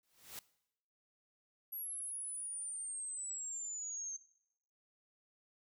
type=noise with exponential growth; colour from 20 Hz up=white; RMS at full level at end=-44 dBFS; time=0.03-0.39 s; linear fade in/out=2 ms; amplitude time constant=77 ms
type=exponential sweep; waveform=sine; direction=down; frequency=11590 to 6300 Hz; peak=-40 dBFS; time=1.72-4.17 s; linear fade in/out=10 ms
effects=noise-tail reverb RT60 0.8 s tail -20 dB re dry